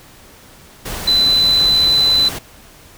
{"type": "tone in noise", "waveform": "sine", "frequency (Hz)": 4013, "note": "B7", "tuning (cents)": 27, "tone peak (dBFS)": -10, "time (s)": [1.07, 2.29], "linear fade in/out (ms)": 10, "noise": "pink", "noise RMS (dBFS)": -26, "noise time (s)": [0.85, 2.39], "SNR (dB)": 13, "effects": ["pink hiss -43 dBFS RMS until 2.97 s"]}